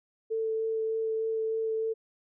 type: tone with vibrato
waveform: sine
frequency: 444.3 Hz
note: A4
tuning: 17 cents sharp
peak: -27 dBFS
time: 0.3-1.94 s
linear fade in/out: 20 ms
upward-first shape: sine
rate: 3.3 Hz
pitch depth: 9 cents each way
effects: none